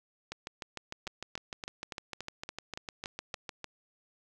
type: two click trains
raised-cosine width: 0.2 ms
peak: -21 / -21 dBFS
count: 9 / 23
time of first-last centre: 1.07-3.343 / 0.32-3.643 s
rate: 3.52 / 6.62 Hz
effects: 10-bit